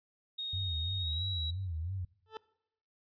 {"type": "tone with pitch glide", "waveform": "sine", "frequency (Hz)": [3729, 3881], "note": ["A#7", "B7"], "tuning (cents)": [0, -31], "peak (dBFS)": -35, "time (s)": [0.38, 1.51], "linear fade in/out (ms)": 10, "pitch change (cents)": 69, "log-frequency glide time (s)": [0.98, 1.23]}
{"type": "tone with vibrato", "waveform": "sine", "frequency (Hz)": 87.31, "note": "F2", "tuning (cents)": 0, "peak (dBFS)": -34, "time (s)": [0.53, 2.05], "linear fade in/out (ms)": 5, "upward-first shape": "sine", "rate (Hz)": 3, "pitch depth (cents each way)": 180}
{"type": "tone with exponential growth", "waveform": "20% pulse", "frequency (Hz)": 440, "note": "A4", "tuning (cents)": 0, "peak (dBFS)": -32, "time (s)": [2.26, 2.37], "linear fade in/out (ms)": 1, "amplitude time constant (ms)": 23}
{"effects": ["noise-tail reverb RT60 0.8 s tail -22 dB re dry", "resampled to 11025 Hz"]}